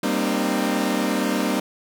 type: chord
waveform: sawtooth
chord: C minor seventh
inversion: second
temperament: equal with one note detuned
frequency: 196 / 233.1 / 261.6 / 305.1 Hz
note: G3 / Bb3 / C4 / Eb4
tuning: 0 / 0 / 0 / -34 cents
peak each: -22 dBFS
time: 0.03-1.6 s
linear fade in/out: 5 ms
effects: none